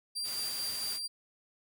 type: tone with tremolo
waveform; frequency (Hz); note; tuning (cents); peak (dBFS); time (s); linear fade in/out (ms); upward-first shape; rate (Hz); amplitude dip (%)
35% pulse; 4728; D8; +11; -32; 0.15-1.08; 20; square; 4.5; 25
type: noise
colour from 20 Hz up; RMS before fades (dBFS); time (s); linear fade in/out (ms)
white; -42; 0.23-1; 50
effects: none